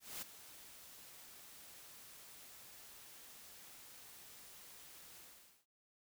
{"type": "noise with ADSR envelope", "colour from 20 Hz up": "white", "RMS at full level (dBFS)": -44, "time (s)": [0, 5.66], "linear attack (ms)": 220, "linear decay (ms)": 12, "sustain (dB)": -13, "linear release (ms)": 460, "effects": []}